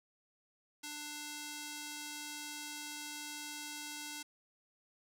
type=tone with band-pass filter; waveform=square; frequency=296.5 Hz; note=D4; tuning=17 cents sharp; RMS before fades=-45 dBFS; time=0.83-4.23 s; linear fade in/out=10 ms; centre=6800 Hz; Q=0.67; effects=none